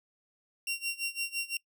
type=tone with tremolo; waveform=sawtooth; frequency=2751 Hz; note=F7; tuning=27 cents flat; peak=-26 dBFS; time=0.67-1.57 s; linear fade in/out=2 ms; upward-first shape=sine; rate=5.9 Hz; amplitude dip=90%; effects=noise-tail reverb RT60 0.1 s tail -23 dB re dry